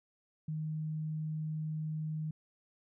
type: tone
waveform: sine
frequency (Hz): 155.56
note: D#3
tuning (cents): 0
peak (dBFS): -34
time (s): 0.48-2.31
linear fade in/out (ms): 5
effects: none